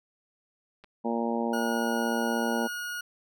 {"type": "clicks", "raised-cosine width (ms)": 0.3, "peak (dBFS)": -34, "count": 2, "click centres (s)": [0.839, 0.844]}
{"type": "harmonic tone", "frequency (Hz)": 116.54, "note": "A#2", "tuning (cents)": 0, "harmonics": [2, 3, 4, 5, 6, 7, 8], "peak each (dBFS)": [-29, -35, -34, -35, -39, -35, -37], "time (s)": [1.04, 2.68], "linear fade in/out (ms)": 20}
{"type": "tone", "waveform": "40% pulse", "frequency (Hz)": 1443, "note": "F#6", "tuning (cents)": -44, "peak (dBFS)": -32, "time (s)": [1.53, 3.01], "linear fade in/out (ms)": 5}
{"effects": []}